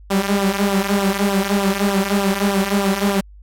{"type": "tone with flanger", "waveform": "sawtooth", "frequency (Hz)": 198, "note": "G3", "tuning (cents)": 18, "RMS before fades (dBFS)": -18, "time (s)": [0.1, 3.21], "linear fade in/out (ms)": 10, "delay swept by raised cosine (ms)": [0.43, 5.33], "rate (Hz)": 3.3, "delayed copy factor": -0.7, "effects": ["added 50 Hz sine -39 dBFS peak until 3.42 s", "AAC 64 kbps"]}